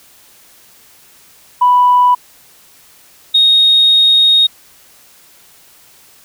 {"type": "tone pair in turn", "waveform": "sine", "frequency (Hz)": [987.8, 3729], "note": ["B5", "A#7"], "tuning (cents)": [0, 0], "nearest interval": "octave + major seventh", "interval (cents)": 2300, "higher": "second", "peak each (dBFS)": -5, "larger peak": "neither", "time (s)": [[1.61, 2.15], [3.34, 4.47]], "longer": "second", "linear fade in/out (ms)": 10, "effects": ["tanh soft clip ceiling -1 dBFS", "white hiss -45 dBFS RMS until 6.24 s"]}